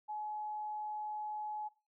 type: tone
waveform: sine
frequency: 848 Hz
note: G#5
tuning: 36 cents sharp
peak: -38 dBFS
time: 0.08-1.69 s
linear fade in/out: 20 ms
effects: noise-tail reverb RT60 0.3 s tail -18 dB re dry